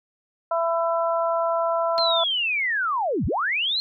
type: harmonic tone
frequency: 333.7 Hz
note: E4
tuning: 21 cents sharp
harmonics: 2 / 3 / 4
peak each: -22 / -26 / -28 dBFS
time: 0.51-2.24 s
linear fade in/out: 5 ms
type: linear two-way sweep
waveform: sine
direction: down then up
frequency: 4233 to 52.9 to 4233 Hz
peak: -21 dBFS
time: 1.98-3.8 s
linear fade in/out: 0 ms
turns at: 3.26 s
type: clicks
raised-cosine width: 0.3 ms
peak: -23 dBFS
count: 2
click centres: 1.983 / 1.989 s
effects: none